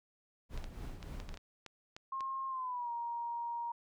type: noise with tremolo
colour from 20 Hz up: brown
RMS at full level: -41 dBFS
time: 0.49-1.38 s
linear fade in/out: 50 ms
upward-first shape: triangle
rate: 3.5 Hz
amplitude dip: 60%
type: clicks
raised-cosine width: 0.2 ms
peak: -30 dBFS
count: 10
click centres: 0.576 / 0.642 / 1.028 / 1.201 / 1.291 / 1.342 / 1.373 / 1.663 / 1.965 / 2.207 s
type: tone with pitch glide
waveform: sine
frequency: 1069 to 941.4 Hz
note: C6 to A#5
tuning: +37 to +17 cents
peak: -36 dBFS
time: 2.12-3.72 s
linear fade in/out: 5 ms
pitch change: -220 cents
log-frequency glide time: 2.48-2.91 s
effects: none